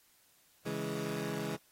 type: chord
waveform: 20% pulse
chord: C# minor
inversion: none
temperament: equal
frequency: 138.59 / 164.81 / 207.7 Hz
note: C#3 / E3 / G#3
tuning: 0 / 0 / 0 cents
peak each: -36 / -35 / -34 dBFS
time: 0.65-1.57 s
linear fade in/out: 20 ms
effects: white hiss -67 dBFS RMS until 1.71 s + AAC 48 kbps